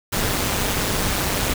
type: noise with amplitude modulation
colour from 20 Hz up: pink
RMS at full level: -19 dBFS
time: 0.12-1.54 s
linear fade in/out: 10 ms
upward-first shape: sine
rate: 197 Hz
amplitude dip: 65%
effects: none